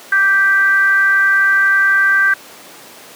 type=tone with frequency modulation; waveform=sine; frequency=1568 Hz; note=G6; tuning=in tune; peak=-9 dBFS; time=0.12-2.34 s; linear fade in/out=5 ms; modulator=399 Hz; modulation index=0.46; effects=pink hiss -37 dBFS RMS until 3.15 s + high-pass 300 Hz 12 dB/octave